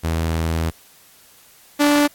sawtooth tone pair in turn, 81.6 / 291.6 Hz, E2 / D4, -17 / -12 cents, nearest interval octave + minor seventh, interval 2205 cents, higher second, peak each -15 / -9 dBFS, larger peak second, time 0.03-0.71 / 1.79-2.08 s, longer first, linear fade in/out 20 ms, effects white hiss -50 dBFS RMS until 2.14 s + AAC 64 kbps

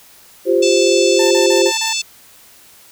sine chord, F suspended second, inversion none, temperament equal, 349.2 / 392 / 523.3 Hz, F4 / G4 / C5, 0 / 0 / 0 cents, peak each -15 dBFS, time 0.45-1.72 s, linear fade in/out 50 ms
harmonic tone, 880 Hz, A5, in tune, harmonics 3 / 4 / 5 / 6 / 7 / 8 / 9, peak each -23 / -24 / -25 / -26 / -26 / -27 / -28 dBFS, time 0.62-2.02 s, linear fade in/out 10 ms
sawtooth tone bursts, 893 Hz, A5, 25 cents sharp, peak -18 dBFS, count 5, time 1.19-1.93 s, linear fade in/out 5 ms, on 120 ms, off 35 ms
effects white hiss -45 dBFS RMS until 2.91 s

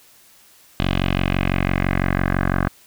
10% pulse tone with low-pass filter sweep, 45.98 Hz, F#1, 10 cents flat, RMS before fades -20 dBFS, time 0.8-2.68 s, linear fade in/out 0 ms, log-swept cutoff 3300 to 1500 Hz, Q 2.9, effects white hiss -51 dBFS RMS until 2.86 s

